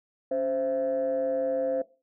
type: tone cluster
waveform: sine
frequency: 277.9 / 523 / 669 Hz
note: C#4 / C5 / E5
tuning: +4 / -1 / +25 cents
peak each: -34 / -25 / -32 dBFS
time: 0.31-1.82 s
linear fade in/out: 5 ms
effects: noise-tail reverb RT60 0.3 s tail -18 dB re dry + tanh soft clip ceiling -19 dBFS